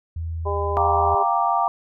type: tone with pitch glide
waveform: sine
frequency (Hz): 82.3 to 81.03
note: E2 to E2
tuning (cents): -2 to -29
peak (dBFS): -25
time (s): 0.16-1.15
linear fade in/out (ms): 5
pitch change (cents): -27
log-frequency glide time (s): 0.3-0.68
type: harmonic tone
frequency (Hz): 201.6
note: G3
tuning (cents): +49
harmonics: 2 / 3 / 4 / 5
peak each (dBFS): -26 / -29 / -31 / -27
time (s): 0.45-1.24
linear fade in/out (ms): 20
type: chord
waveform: sine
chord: G minor seventh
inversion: third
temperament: equal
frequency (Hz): 698.5 / 784 / 932.3 / 1174.7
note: F5 / G5 / Bb5 / D6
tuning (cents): 0 / 0 / 0 / 0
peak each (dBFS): -23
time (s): 0.77-1.68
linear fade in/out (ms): 0
effects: none